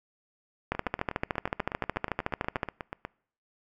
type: two click trains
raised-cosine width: 0.5 ms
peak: -19 / -12 dBFS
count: 20 / 27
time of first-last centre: 0.75-3.05 / 0.72-2.632 s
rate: 8.26 / 13.6 Hz
effects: noise-tail reverb RT60 0.6 s tail -25 dB re dry